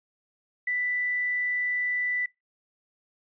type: tone with quantisation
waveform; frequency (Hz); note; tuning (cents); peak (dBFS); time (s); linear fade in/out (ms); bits
sine; 1980; B6; +4; -25; 0.67-2.26; 5; 9
effects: noise-tail reverb RT60 0.2 s tail -23 dB re dry + resampled to 8000 Hz